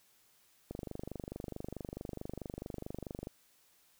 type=click train; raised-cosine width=2 ms; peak=-27 dBFS; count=64; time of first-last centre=0.71-3.271 s; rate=24.6 Hz; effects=white hiss -68 dBFS RMS until 3.99 s